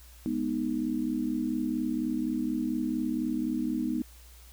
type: chord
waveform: sine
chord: G# minor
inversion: none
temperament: equal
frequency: 207.7 / 246.9 / 311.1 Hz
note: G#3 / B3 / D#4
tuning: 0 / 0 / 0 cents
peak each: -35 / -30 / -31 dBFS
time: 0.26-4.02 s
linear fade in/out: 0 ms
effects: added 60 Hz sine -50 dBFS peak until 4.52 s + white hiss -56 dBFS RMS until 4.52 s